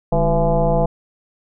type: tone with frequency modulation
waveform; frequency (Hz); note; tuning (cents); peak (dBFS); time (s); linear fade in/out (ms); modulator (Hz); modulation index
sine; 322.3; E4; -39; -13; 0.12-0.86; 5; 175; 2.7
effects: none